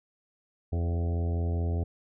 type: harmonic tone with a mistuned harmonic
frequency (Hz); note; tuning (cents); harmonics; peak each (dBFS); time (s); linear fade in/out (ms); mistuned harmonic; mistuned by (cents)
84.8; E2; +50; 1 / 2 / 3 / 4 / 5 / 6 / 7 / 8 / 9; -26 / -38 / -40 / -43 / -41 / -48 / -48 / -46 / -50; 0.72-1.84; 10; 6; +38
effects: none